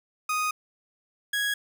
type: tone pair in turn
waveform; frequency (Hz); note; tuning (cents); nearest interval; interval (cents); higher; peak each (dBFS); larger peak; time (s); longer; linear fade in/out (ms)
30% pulse; 1244.5 / 1659.1; D#6 / G#6; 0 / -2; perfect fourth; 498; second; -22; neither; 0.29-0.51 / 1.33-1.54; first; 5
effects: none